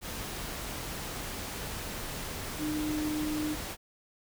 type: tone in noise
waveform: sine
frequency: 304.5 Hz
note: D#4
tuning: 37 cents flat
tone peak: -30 dBFS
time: 2.58-3.57 s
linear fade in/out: 50 ms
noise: pink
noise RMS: -38 dBFS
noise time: 0.01-3.77 s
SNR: +5 dB
effects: none